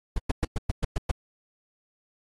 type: noise bursts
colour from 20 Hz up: brown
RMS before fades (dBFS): -23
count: 8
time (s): 0.16-1.114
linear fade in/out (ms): 5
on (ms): 23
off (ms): 110
effects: AAC 32 kbps